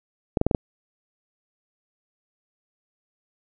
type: clicks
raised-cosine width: 2 ms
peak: -6 dBFS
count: 5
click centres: 0.372 / 0.414 / 0.466 / 0.512 / 0.548 s
effects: none